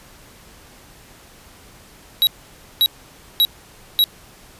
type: tone bursts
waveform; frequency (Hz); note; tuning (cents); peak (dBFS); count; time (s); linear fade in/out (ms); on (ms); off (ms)
square; 3867; B7; -37; -12; 4; 2.22-4.04; 0; 50; 540
effects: pink hiss -46 dBFS RMS until 4.59 s + resampled to 32000 Hz